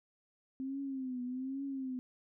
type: tone with vibrato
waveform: sine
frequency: 261.6 Hz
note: C4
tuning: in tune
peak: -36 dBFS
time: 0.6-1.99 s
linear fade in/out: 0 ms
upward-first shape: triangle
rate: 1.2 Hz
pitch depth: 110 cents each way
effects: none